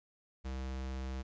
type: tone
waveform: square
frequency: 65.41 Hz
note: C2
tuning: in tune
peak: -38 dBFS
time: 0.44-1.23 s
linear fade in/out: 20 ms
effects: resampled to 16000 Hz + 13-bit